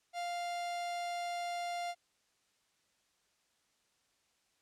45% pulse tone, 698.5 Hz, F5, in tune, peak -36 dBFS, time 0.13-1.95 s, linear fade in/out 50 ms, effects white hiss -75 dBFS RMS until 4.61 s + low-pass 8000 Hz 12 dB/octave

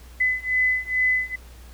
sine beating tone pair, 2012 / 2014.3 Hz, B6 / B6, +32 / +34 cents, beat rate 2.3 Hz, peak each -23 / -22 dBFS, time 0.2-1.36 s, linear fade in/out 10 ms, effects added 60 Hz sine -42 dBFS peak until 1.73 s + pink hiss -51 dBFS RMS until 1.73 s

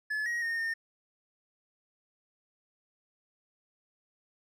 triangle tone with pitch steps, 1718 / 1891 / 1840 / 1823 Hz, A6 / A#6 / A#6 / A#6, -42 / +24 / -23 / -39 cents, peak -28 dBFS, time 0.1-0.74 s, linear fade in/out 10 ms, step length 160 ms, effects none

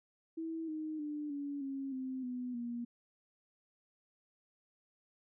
sine tone with pitch steps, 325.2 / 311.1 / 297.5 / 284.6 / 272.2 / 260.4 / 249 / 238.2 Hz, E4 / D#4 / D4 / C#4 / C#4 / C4 / B3 / A#3, -23 / 0 / +22 / +46 / -31 / -8 / +14 / +38 cents, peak -37 dBFS, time 0.37-2.85 s, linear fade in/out 10 ms, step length 310 ms, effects none

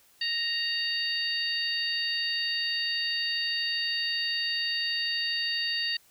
harmonic tone with a mistuned harmonic, 932.3 Hz, A#5, in tune, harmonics 2 / 3 / 4 / 5, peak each -33 / -33 / -36 / -30 dBFS, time 0.21-5.97 s, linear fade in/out 5 ms, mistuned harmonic 5, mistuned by -29 cents, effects white hiss -61 dBFS RMS until 6.1 s

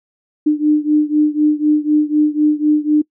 sine beating tone pair, 299.9 / 303.9 Hz, D4 / D#4, +36 / -41 cents, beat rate 4 Hz, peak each -13 / -15 dBFS, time 0.46-3.02 s, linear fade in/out 10 ms, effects noise-tail reverb RT60 0.1 s tail -24 dB re dry

